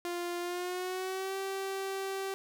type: tone with pitch glide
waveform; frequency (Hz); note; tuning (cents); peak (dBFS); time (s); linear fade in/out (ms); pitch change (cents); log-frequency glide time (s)
sawtooth; 349.2 to 387.5; F4 to G4; 0 to -20; -30; 0.05-2.34; 0; +180; 0.4-1.36
effects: none